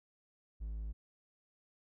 triangle tone, 53.7 Hz, A1, 41 cents flat, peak -36 dBFS, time 0.6-0.93 s, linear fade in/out 20 ms, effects none

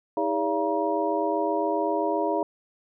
sine tone cluster, 318.4 / 406 / 573 / 679 / 951 Hz, D#4 / G#4 / D5 / F5 / A#5, +40 / -39 / -43 / -49 / +34 cents, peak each -29 dBFS, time 0.17-2.43 s, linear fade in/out 2 ms, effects none

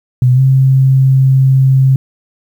sine tone with pitch glide, 125.6 to 133.07 Hz, B2 to C3, +30 to +30 cents, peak -5 dBFS, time 0.22-1.96 s, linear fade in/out 2 ms, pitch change +100 cents, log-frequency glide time 0.34-0.4 s, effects 7-bit

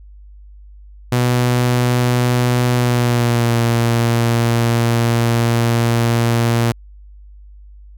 sawtooth tone with pitch glide, 123 to 117.11 Hz, B2 to A#2, -7 to +8 cents, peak -9 dBFS, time 1.12-6.72 s, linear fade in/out 5 ms, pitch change -85 cents, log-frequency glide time 2.76-3.55 s, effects added 50 Hz sine -37 dBFS peak until 7.97 s

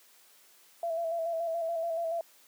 sine tone with vibrato, 666 Hz, E5, 18 cents sharp, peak -29 dBFS, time 0.83-2.21 s, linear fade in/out 2 ms, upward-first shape square, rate 7 Hz, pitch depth 34 cents each way, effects white hiss -60 dBFS RMS until 2.47 s + high-pass 300 Hz 12 dB/octave

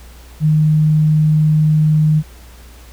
sine tone, 154 Hz, D#3, 17 cents flat, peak -9 dBFS, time 0.4-2.23 s, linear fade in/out 50 ms, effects added 60 Hz sine -37 dBFS peak until 2.92 s + pink hiss -44 dBFS RMS until 2.92 s

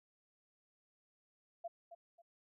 sine tone with echo, 680 Hz, F5, 46 cents flat, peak -40 dBFS, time 1.64-1.68 s, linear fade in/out 10 ms, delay 270 ms, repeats 2, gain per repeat -10 dB, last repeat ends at 2.22 s, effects none

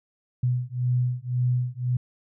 sine beating tone pair, 123.47 / 125.37 Hz, B2 / B2, 0 / +26 cents, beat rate 1.9 Hz, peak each -25 dBFS, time 0.43-1.97 s, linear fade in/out 5 ms, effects none

